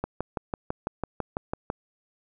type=click train; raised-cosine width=1 ms; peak=-14 dBFS; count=11; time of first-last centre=0.04-1.701 s; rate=6.02 Hz; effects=none